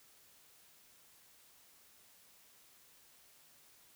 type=silence; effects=white hiss -64 dBFS RMS until 3.95 s